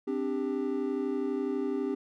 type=chord; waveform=triangle; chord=C suspended second; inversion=none; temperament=equal with one note detuned; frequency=261.6 / 293.7 / 395.9 Hz; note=C4 / D4 / G4; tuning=0 / 0 / +17 cents; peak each=-31 / -32 / -30 dBFS; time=0.07-1.95 s; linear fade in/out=10 ms; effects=none